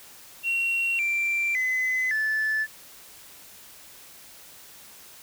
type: tone with pitch steps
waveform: sine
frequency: 2737 / 2355 / 2027 / 1744.2 Hz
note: F7 / D7 / B6 / A6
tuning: -36 / +4 / +45 / -16 cents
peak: -21 dBFS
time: 0.43-2.67 s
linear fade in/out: 50 ms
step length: 560 ms
effects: tanh soft clip ceiling -20 dBFS + white hiss -48 dBFS RMS until 5.22 s